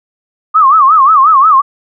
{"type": "tone with vibrato", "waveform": "sine", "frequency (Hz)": 1174.7, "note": "D6", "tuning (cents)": 0, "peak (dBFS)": -3, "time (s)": [0.54, 1.62], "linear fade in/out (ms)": 20, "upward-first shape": "sine", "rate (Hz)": 5.6, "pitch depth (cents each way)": 190, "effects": []}